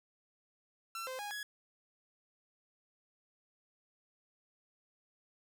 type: tone with pitch steps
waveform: sawtooth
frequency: 1349 / 518 / 824 / 1676 Hz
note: E6 / C5 / G#5 / G#6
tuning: +40 / -17 / -14 / +15 cents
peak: -36 dBFS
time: 0.95-1.43 s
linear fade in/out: 2 ms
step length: 120 ms
effects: none